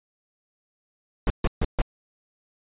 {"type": "noise bursts", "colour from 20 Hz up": "brown", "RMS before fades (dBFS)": -20, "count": 4, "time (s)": [1.27, 1.818], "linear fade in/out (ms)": 2, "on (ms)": 32, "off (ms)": 140, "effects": ["resampled to 8000 Hz"]}